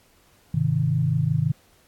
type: chord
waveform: sine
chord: Ab major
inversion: none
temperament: equal with one note detuned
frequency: 103.83 / 130.81 / 156.65 Hz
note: Ab2 / C3 / Eb3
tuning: 0 / 0 / +12 cents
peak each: -27 / -23 / -22 dBFS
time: 0.54-1.52 s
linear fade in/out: 5 ms
effects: pink hiss -59 dBFS RMS until 1.87 s + AAC 64 kbps